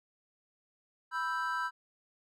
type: chord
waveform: triangle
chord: E minor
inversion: second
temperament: equal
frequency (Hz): 987.8 / 1318.5 / 1568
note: B5 / E6 / G6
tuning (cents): 0 / 0 / 0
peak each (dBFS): -34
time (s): 1.11-1.71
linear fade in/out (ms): 50
effects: none

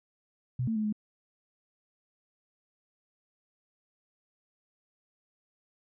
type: tone with pitch steps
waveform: sine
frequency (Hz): 125.8 / 224.1 / 215.1 / 211.7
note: B2 / A3 / A3 / G#3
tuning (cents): +32 / +32 / -39 / +33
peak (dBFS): -27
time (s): 0.59-0.926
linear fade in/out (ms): 5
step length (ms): 84
effects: none

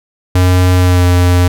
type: tone with pitch glide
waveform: square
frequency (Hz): 91 to 89.08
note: F#2 to F2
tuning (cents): -28 to +35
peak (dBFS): -7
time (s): 0.35-1.48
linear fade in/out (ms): 5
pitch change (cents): -37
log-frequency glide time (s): 0.74-1.05
effects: none

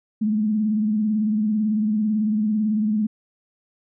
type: tone with vibrato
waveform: sine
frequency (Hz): 213.8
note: A3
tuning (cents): -49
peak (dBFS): -18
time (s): 0.21-3.07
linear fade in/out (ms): 10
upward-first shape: sine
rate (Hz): 18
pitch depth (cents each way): 62
effects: none

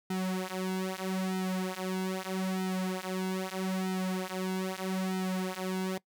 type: tone with flanger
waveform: sawtooth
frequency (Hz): 187.2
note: F#3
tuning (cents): +20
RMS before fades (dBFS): -33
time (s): 0.1-5.98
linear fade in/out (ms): 5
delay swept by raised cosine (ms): 1.8 to 7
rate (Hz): 0.79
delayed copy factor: -0.95
effects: noise-tail reverb RT60 0.1 s tail -22 dB re dry

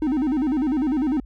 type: tone with vibrato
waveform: triangle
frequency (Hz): 282.2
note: C#4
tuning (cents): +31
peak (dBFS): -17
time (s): 0.02-1.2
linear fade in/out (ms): 2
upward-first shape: square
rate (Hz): 10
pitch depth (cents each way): 160
effects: added 50 Hz sine -39 dBFS peak until 1.25 s

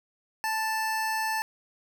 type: tone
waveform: 25% pulse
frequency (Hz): 880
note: A5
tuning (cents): 0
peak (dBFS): -23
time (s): 0.44-1.42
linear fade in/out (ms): 0
effects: none

